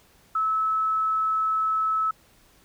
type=tone; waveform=sine; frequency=1300 Hz; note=E6; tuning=24 cents flat; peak=-21 dBFS; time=0.35-2.11 s; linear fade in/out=5 ms; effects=pink hiss -58 dBFS RMS until 2.64 s